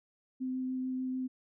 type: tone with vibrato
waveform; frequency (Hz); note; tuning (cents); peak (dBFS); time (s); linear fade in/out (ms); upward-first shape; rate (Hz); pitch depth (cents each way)
sine; 257.6; C4; -27; -32; 0.4-1.28; 20; triangle; 6.8; 10
effects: none